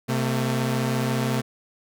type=tone pair together; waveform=sawtooth; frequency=129.3 / 224.2 Hz; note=C3 / A3; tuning=-20 / +33 cents; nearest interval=minor seventh; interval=953 cents; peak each=-20 / -22 dBFS; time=0.08-1.42 s; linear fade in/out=20 ms; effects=none